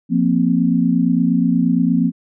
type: chord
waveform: sine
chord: F suspended fourth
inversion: none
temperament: equal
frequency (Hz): 174.61 / 233.1 / 261.6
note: F3 / Bb3 / C4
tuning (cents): 0 / 0 / 0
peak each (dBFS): -17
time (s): 0.09-2.12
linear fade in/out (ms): 50
effects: none